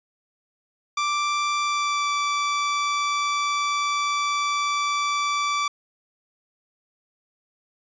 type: tone with pitch glide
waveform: sawtooth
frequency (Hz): 1174 to 1161.2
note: D6 to D6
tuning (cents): -1 to -20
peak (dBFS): -18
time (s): 0.97-5.68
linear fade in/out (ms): 5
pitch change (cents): -19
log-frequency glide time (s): 1.64-2.11
effects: resampled to 16000 Hz